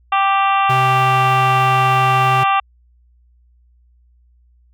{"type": "harmonic tone", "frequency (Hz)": 392, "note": "G4", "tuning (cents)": 0, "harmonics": [2, 3, 4, 5, 6, 7, 8, 9], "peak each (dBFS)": [-16, -15, -28, -29, -29, -23, -33, -35], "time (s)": [0.12, 2.6], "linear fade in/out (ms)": 5}
{"type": "tone", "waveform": "square", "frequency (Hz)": 128.8, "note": "C3", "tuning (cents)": -27, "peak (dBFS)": -19, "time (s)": [0.69, 2.44], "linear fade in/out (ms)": 10}
{"effects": ["added 60 Hz sine -50 dBFS peak until 4.73 s"]}